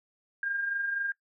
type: tone pair together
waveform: sine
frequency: 1585 / 1609 Hz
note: G6 / G6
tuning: +19 / +45 cents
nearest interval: unison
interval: 26 cents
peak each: -40 / -29 dBFS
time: 0.43-1.12 s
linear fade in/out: 2 ms
effects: noise-tail reverb RT60 0.1 s tail -20 dB re dry